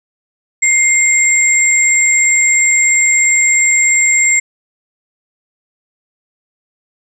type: tone pair together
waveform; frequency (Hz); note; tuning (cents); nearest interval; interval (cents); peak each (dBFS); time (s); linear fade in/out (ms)
sine; 2113 / 7530; C7 / A#8; +16 / +16; octave + minor seventh; 2200; -11; 0.62-4.4; 10
effects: none